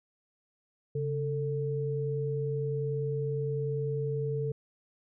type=tone pair together; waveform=sine; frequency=138.59 / 444.7 Hz; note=C#3 / A4; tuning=0 / +18 cents; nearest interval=octave + minor sixth; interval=2018 cents; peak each=-31 / -32 dBFS; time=0.95-4.52 s; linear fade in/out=5 ms; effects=none